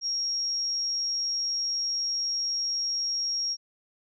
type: tone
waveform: sine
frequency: 5588 Hz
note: F8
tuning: in tune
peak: -26 dBFS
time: 0.01-3.57 s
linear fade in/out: 50 ms
effects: none